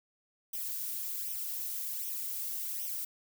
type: noise with flanger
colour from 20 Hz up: violet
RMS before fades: -37 dBFS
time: 0.53-3.05 s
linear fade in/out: 5 ms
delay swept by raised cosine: 0.33 to 2.83 ms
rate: 1.3 Hz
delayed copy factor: +0.75
effects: none